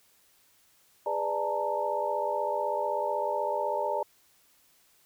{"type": "tone cluster", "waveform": "sine", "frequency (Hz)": [411.1, 498.1, 591, 864, 920], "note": ["G#4", "B4", "D5", "A5", "A#5"], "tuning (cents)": [-18, 15, 11, -32, -23], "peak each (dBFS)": [-36, -36, -31, -34, -32], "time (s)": [1.06, 4.03], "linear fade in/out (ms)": 5, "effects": ["white hiss -64 dBFS RMS until 5.05 s"]}